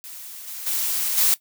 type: noise with level steps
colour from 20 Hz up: blue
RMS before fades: -38 / -34 / -24 / -18 dBFS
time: 0.04-1.34 s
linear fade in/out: 0 ms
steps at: 0.47 / 0.66 / 1.17 s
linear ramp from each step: 10 ms
effects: noise-tail reverb RT60 0.1 s tail -17 dB re dry